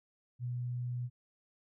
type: tone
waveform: sine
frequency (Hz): 122.8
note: B2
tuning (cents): -9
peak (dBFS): -34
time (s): 0.39-1.1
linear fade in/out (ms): 50
effects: none